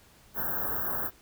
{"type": "band-stop noise", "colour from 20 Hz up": "white", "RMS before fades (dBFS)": -31, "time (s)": [0.34, 1.11], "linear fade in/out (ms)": 50, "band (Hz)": [1700, 13000], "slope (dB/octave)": 96, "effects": ["pink hiss -58 dBFS RMS until 1.21 s"]}